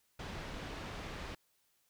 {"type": "low-pass noise", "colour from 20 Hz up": "pink", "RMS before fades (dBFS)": -44, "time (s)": [0.19, 1.35], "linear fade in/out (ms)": 5, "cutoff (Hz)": 3800, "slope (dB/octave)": 12, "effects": ["white hiss -75 dBFS RMS until 1.89 s"]}